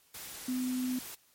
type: tone in noise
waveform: sine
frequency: 253.8 Hz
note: B3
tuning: 47 cents sharp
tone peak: -30 dBFS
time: 0.48-0.99 s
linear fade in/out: 5 ms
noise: white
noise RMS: -44 dBFS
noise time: 0.14-1.15 s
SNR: +11 dB
effects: white hiss -66 dBFS RMS until 1.34 s + MP3 64 kbps